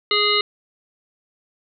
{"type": "harmonic tone", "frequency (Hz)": 415.3, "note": "G#4", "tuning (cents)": 0, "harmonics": [1, 3, 5, 7, 9, 10], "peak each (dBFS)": [-23, -23, -23, -23, -23, -23], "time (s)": [0.11, 0.41], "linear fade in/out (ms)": 2, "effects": []}